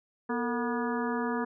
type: harmonic tone with a mistuned harmonic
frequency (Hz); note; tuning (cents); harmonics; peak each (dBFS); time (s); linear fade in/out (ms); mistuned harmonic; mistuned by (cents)
242.2; B3; -34; 1 / 2 / 3 / 4 / 5 / 6 / 7; -31 / -34 / -40 / -36 / -39 / -42 / -40; 0.29-1.45; 10; 2; -110
effects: none